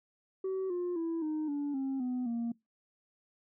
sine tone with pitch steps, 380 / 354.6 / 330.8 / 308.7 / 288 / 268.7 / 250.7 / 233.9 Hz, F#4 / F4 / E4 / D#4 / D4 / C4 / B3 / A#3, +46 / +26 / +6 / -14 / -34 / +46 / +26 / +6 cents, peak -29 dBFS, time 0.44-2.52 s, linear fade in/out 5 ms, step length 260 ms, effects noise-tail reverb RT60 0.2 s tail -24 dB re dry + tanh soft clip ceiling -30 dBFS

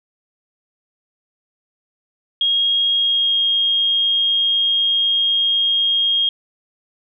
sine tone with pitch glide, 3267 to 3246 Hz, G#7 to G#7, -29 to -40 cents, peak -14 dBFS, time 2.41-6.29 s, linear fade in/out 2 ms, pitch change -11 cents, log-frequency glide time 2.96-3.4 s, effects none

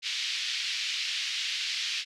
pink band-pass noise, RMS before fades -32 dBFS, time 0.02-2.05 s, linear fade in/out 50 ms, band 2400 to 5100 Hz, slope 24 dB/octave, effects none

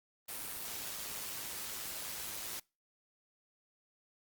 white noise with amplitude modulation, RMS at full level -40 dBFS, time 0.28-2.6 s, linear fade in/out 10 ms, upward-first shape sine, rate 108 Hz, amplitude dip 45%, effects noise-tail reverb RT60 0.3 s tail -26 dB re dry + Opus 32 kbps

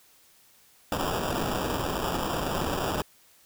violet noise with sample-and-hold, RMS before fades -29 dBFS, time 0.92-3.02 s, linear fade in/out 0 ms, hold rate 2100 Hz, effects white hiss -59 dBFS RMS until 3.45 s

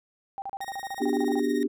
sine tone bursts, 788 Hz, G5, 9 cents sharp, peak -31 dBFS, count 14, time 0.38-1.395 s, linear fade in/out 0 ms, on 40 ms, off 35 ms
sawtooth tone with tremolo, 1864.7 Hz, A#6, in tune, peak -32 dBFS, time 0.61-1.63 s, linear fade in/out 0 ms, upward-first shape triangle, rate 17 Hz, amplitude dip 80%
sine chord, G major seventh, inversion first, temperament equal with one note detuned, 246.9 / 293.7 / 370 / 399.3 Hz, B3 / D4 / F#4 / G4, 0 / 0 / 0 / +32 cents, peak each -28 / -27 / -32 / -28 dBFS, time 1-1.68 s, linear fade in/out 20 ms
effects none

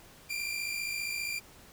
sawtooth tone pair together, 2349 / 2404 Hz, D7 / D7, 0 / +40 cents, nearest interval unison, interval 40 cents, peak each -33 / -32 dBFS, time 0.29-1.4 s, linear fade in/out 20 ms, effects pink hiss -55 dBFS RMS until 1.72 s

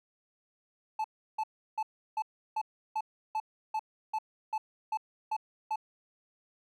triangle tone bursts, 870 Hz, A5, 20 cents flat, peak -27 dBFS, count 13, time 0.99-5.759 s, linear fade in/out 5 ms, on 53 ms, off 340 ms, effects none

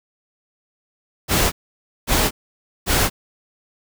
pink noise bursts, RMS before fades -17 dBFS, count 3, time 1.28-3.1 s, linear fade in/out 50 ms, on 240 ms, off 550 ms, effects none

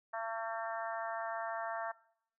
harmonic tone, 225.9 Hz, A3, 46 cents sharp, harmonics 3 / 4 / 5 / 6 / 7 / 8, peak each -40 / -42 / -44 / -46 / -47 / -48 dBFS, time 0.13-1.92 s, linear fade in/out 10 ms, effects noise-tail reverb RT60 0.7 s tail -21 dB re dry

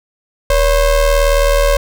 square ring-modulated tone, 261.6 Hz, C4, in tune, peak -7 dBFS, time 0.5-1.77 s, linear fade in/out 2 ms, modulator 301 Hz, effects none

